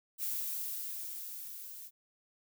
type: noise with level ramp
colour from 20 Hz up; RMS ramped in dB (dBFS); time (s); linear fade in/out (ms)
violet; -35 to -48; 0.18-1.91; 50
effects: none